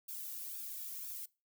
violet noise with flanger, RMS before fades -44 dBFS, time 0.08-1.26 s, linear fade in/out 10 ms, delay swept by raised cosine 0.97 to 1.97 ms, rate 2 Hz, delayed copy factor -0.85, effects noise-tail reverb RT60 0.3 s tail -23 dB re dry

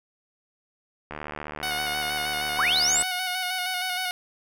click train, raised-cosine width 0.5 ms, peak -19 dBFS, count 145, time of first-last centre 1.11-3.025 s, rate 75.2 Hz
10% pulse tone with vibrato, 734 Hz, F#5, 14 cents flat, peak -18 dBFS, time 1.63-4.11 s, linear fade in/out 0 ms, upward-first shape square, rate 6.4 Hz, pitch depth 26 cents each way
sine linear sweep, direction up, 952 to 8200 Hz, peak -20 dBFS, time 2.59-3.02 s, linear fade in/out 0 ms
effects none

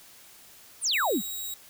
sine exponential sweep, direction down, 10860 to 164.81 Hz, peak -23 dBFS, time 0.81-1.22 s, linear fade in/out 50 ms
5% pulse tone, 3823 Hz, A#7, 43 cents sharp, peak -25 dBFS, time 0.93-1.54 s, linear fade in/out 2 ms
effects white hiss -52 dBFS RMS until 1.69 s

